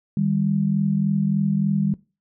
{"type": "tone pair together", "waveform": "sine", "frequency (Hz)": [155.56, 198.94], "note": ["D#3", "G3"], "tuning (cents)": [0, 26], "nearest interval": "major third", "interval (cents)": 426, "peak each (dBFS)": [-22, -20], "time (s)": [0.17, 1.94], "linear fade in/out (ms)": 2, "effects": ["noise-tail reverb RT60 0.3 s tail -21 dB re dry"]}